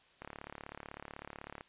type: click train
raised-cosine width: 0.5 ms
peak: -29 dBFS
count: 51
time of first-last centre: 0.22-1.609 s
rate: 36 Hz
effects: white hiss -65 dBFS RMS until 1.68 s + resampled to 8000 Hz